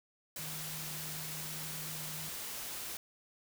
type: tone in noise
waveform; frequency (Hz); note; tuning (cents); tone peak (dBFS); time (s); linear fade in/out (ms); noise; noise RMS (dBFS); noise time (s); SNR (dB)
sine; 155.56; D#3; 0; -47; 0.39-2.29; 2; white; -42; 0.36-2.97; -8
effects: none